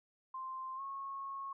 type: tone with pitch glide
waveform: sine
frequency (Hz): 1046.5 to 1094.1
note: C6 to C#6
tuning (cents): 0 to -23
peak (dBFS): -40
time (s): 0.34-1.53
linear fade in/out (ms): 5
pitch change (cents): +77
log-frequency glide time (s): 0.76-0.81
effects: none